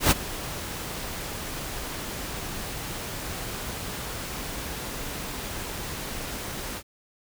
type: noise with ADSR envelope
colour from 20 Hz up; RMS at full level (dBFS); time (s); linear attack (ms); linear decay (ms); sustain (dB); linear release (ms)
pink; -17; 0-6.83; 110; 22; -17; 61
effects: none